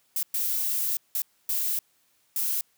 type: noise bursts at uneven times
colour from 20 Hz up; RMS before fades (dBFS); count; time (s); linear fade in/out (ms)
violet; -27; 5; 0.16-0.23 / 0.34-0.97 / 1.15-1.22 / 1.49-1.79 / 2.36-2.61; 2
effects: white hiss -67 dBFS RMS until 2.77 s + high-pass 60 Hz 12 dB/octave